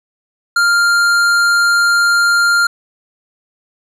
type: tone with hard clipping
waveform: sine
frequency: 1398 Hz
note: F6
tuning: 1 cent sharp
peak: -11 dBFS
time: 0.56-2.67 s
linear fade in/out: 5 ms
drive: 12 dB
effects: none